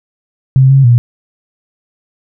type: tone with pitch steps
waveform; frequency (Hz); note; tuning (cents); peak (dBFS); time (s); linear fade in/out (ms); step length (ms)
sine; 132.4 / 135.9 / 120.1; C3 / C#3 / B2; +21 / -34 / -48; -3; 0.56-0.98; 0; 140
effects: none